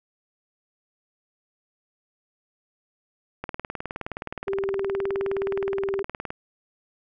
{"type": "click train", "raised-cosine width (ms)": 0.5, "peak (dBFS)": -16, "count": 56, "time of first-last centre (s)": [3.44, 6.305], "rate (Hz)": 19.2}
{"type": "tone with vibrato", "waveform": "sine", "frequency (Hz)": 392, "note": "G4", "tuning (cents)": 0, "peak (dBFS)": -24, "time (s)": [4.47, 6.03], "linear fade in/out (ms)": 10, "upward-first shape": "triangle", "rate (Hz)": 19, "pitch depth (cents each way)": 29}
{"effects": []}